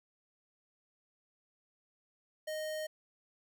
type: tone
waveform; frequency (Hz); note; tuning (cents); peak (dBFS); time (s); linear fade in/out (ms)
square; 620; D#5; -6; -37; 2.47-2.87; 10
effects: none